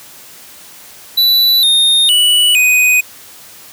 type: tone with pitch steps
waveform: square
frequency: 3963 / 3680 / 2950 / 2495 Hz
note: B7 / A#7 / F#7 / D#7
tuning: +5 / -23 / -6 / +4 cents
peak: -8 dBFS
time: 1.17-3.01 s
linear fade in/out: 10 ms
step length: 460 ms
effects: white hiss -37 dBFS RMS until 3.72 s + high-pass 60 Hz 12 dB/octave